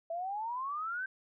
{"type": "exponential sweep", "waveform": "sine", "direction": "up", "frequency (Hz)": [654, 1576], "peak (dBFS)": -34, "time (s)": [0.1, 1.06], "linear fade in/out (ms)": 5, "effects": []}